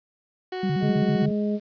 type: tone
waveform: 30% pulse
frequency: 370 Hz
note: F#4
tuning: in tune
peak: -26 dBFS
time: 0.52-1.26 s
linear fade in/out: 5 ms
type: tone with vibrato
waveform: sine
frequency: 167.8 Hz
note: E3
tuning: 31 cents sharp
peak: -22 dBFS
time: 0.63-1.31 s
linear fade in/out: 5 ms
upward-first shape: square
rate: 7.6 Hz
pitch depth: 240 cents each way
type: harmonic tone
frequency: 208.5 Hz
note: G#3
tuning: 7 cents sharp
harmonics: 1 / 2 / 3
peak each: -23 / -29 / -33 dBFS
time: 0.8-1.6 s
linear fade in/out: 50 ms
effects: resampled to 11025 Hz + 9-bit